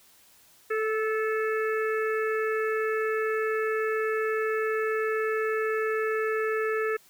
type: harmonic tone with a mistuned harmonic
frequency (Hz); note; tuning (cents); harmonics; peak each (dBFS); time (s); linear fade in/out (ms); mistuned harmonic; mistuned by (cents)
437.9; A4; -8; 1 / 3 / 4 / 5 / 6; -26 / -33 / -33 / -39 / -43; 0.7-6.97; 10; 4; -16
effects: white hiss -58 dBFS RMS until 7.09 s